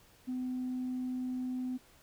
sine tone, 253.6 Hz, B3, 46 cents sharp, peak -32 dBFS, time 0.27-1.78 s, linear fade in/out 20 ms, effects tanh soft clip ceiling -30 dBFS + pink hiss -62 dBFS RMS until 2.02 s

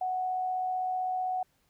sine tone with amplitude modulation, 740 Hz, F#5, in tune, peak -27 dBFS, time 0.01-1.43 s, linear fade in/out 5 ms, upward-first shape sine, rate 75.7 Hz, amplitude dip 25%, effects pink hiss -71 dBFS RMS until 1.69 s

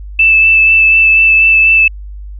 sine tone with vibrato, 2637 Hz, E7, in tune, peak -4 dBFS, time 0.19-1.88 s, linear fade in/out 5 ms, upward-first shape sine, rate 4.1 Hz, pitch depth 12 cents each way, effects added 50 Hz sine -24 dBFS peak until 2.39 s

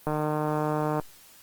click train, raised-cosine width 1 ms, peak -14 dBFS, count 142, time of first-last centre 0.07-0.998 s, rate 152 Hz, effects white hiss -53 dBFS RMS until 1.42 s + Opus 32 kbps

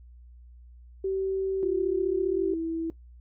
sine tone, 384.2 Hz, G4, 35 cents flat, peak -25 dBFS, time 1.04-2.54 s, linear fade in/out 5 ms
sine tone with pitch glide, 349.2 to 327.7 Hz, F4 to E4, 0 to -10 cents, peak -27 dBFS, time 1.63-2.9 s, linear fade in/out 0 ms, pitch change -110 cents, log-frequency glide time 2.29-2.54 s
effects noise-tail reverb RT60 0.1 s tail -17 dB re dry + added 60 Hz sine -47 dBFS peak until 3.2 s

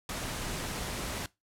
pink noise, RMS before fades -36 dBFS, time 0.09-1.26 s, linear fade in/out 2 ms, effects noise-tail reverb RT60 0.2 s tail -20 dB re dry + low-pass 12000 Hz 12 dB/octave

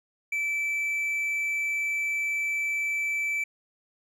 triangle tone, 2319 Hz, D7, 22 cents flat, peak -24 dBFS, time 0.32-3.44 s, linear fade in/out 5 ms, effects none

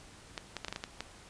clicks, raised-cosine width 0.2 ms, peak -19 dBFS, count 8, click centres 0.378 / 0.567 / 0.647 / 0.683 / 0.726 / 0.761 / 0.839 / 1.006 s, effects pink hiss -54 dBFS RMS until 1.29 s + resampled to 22050 Hz

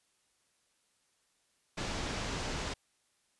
pink low-pass noise, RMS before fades -37 dBFS, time 1.77-2.74 s, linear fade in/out 10 ms, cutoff 7000 Hz, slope 24 dB/octave, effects white hiss -74 dBFS RMS until 3.39 s + resampled to 24000 Hz

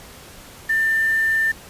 sine tone with quantisation, 1789 Hz, A6, 28 cents sharp, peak -16 dBFS, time 0.69-1.52 s, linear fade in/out 10 ms, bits 6, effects pink hiss -42 dBFS RMS until 1.69 s + resampled to 32000 Hz

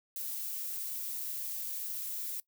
violet noise, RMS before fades -38 dBFS, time 0.16-2.4 s, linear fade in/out 2 ms, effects noise-tail reverb RT60 0.1 s tail -20 dB re dry

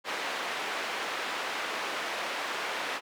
white band-pass noise, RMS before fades -34 dBFS, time 0.04-3.01 s, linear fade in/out 50 ms, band 400 to 2300 Hz, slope 12 dB/octave, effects none

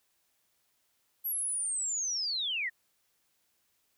sine linear sweep, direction down, 11840 to 1786 Hz, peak -30 dBFS, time 1.24-2.7 s, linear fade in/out 20 ms, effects white hiss -74 dBFS RMS until 3.97 s

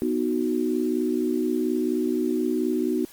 sine chord, B major, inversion none, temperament equal, 246.9 / 311.1 / 370 Hz, B3 / D#4 / F#4, 0 / 0 / 0 cents, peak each -26 dBFS, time 0.02-3.05 s, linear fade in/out 0 ms, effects white hiss -49 dBFS RMS until 3.12 s + Opus 24 kbps

